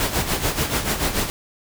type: noise with tremolo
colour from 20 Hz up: pink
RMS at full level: -20 dBFS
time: 0-1.3 s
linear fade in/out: 0 ms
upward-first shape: sine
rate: 6.9 Hz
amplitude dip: 65%
effects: none